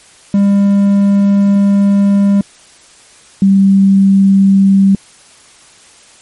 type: tone pair in turn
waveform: triangle / sine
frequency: 200 / 194.98 Hz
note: G3 / G3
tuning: +35 / -9 cents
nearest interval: unison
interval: 44 cents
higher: first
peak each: -4 dBFS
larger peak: neither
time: 0.34-2.41 / 3.42-4.95 s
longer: first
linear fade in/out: 2 ms
effects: white hiss -42 dBFS RMS until 6.21 s + MP3 48 kbps